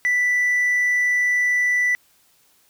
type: tone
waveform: triangle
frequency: 1975.5 Hz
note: B6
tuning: in tune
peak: -14 dBFS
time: 0.05-1.95 s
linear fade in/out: 0 ms
effects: tanh soft clip ceiling -11 dBFS + white hiss -59 dBFS RMS until 2.69 s